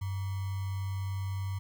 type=tone with sample-and-hold; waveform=sine; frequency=96.5 Hz; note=G2; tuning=27 cents flat; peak=-31 dBFS; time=0.01-1.59 s; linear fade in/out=10 ms; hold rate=1050 Hz; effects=none